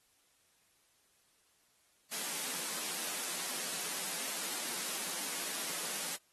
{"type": "high-pass noise", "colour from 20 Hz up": "white", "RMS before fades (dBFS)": -38, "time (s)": [2.11, 6.17], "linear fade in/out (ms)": 20, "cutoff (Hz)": 160, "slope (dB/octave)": 96, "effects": ["white hiss -71 dBFS RMS until 6.32 s", "AAC 32 kbps"]}